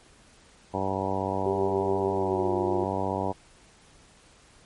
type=harmonic tone; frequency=96.3 Hz; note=G2; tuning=30 cents flat; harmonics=1 / 2 / 3 / 4 / 5 / 6 / 7 / 8 / 9 / 10; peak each=-35 / -35 / -35 / -35 / -35 / -35 / -35 / -35 / -35 / -35 dBFS; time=0.73-3.33 s; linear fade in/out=20 ms
type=tone with pitch glide; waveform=sine; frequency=392.2 to 357.6 Hz; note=G4 to F4; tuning=+1 to +41 cents; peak=-26 dBFS; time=1.46-2.84 s; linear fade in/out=0 ms; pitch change=-160 cents; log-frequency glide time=2.12-2.54 s
effects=pink hiss -56 dBFS RMS until 4.65 s + MP3 48 kbps